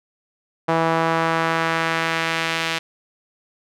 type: tone with band-pass filter sweep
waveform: sawtooth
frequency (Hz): 163.8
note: E3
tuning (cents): -11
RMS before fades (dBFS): -21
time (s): 0.68-2.79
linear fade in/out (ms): 10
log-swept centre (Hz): 850 to 2900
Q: 1.1
effects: none